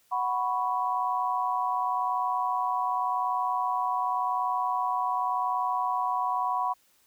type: chord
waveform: sine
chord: F# suspended fourth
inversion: none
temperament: equal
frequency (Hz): 740 / 987.8 / 1108.7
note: F#5 / B5 / C#6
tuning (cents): 0 / 0 / 0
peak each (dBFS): -30 / -28 / -31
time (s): 0.11-6.74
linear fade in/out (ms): 20
effects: white hiss -65 dBFS RMS until 7.06 s